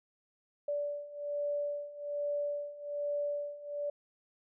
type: beating tone pair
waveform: sine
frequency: 580 / 581.2 Hz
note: D5 / D5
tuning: -22 / -18 cents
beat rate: 1.2 Hz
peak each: -38 / -35 dBFS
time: 0.68-3.9 s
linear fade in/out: 5 ms
effects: none